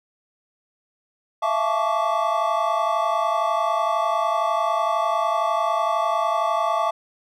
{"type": "tone cluster", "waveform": "triangle", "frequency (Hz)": [655, 686, 870, 1117, 1170], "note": ["E5", "F5", "A5", "C#6", "D6"], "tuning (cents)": [-11, -31, -20, 13, -7], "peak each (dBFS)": -24, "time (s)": [1.42, 6.91], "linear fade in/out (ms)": 10, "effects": []}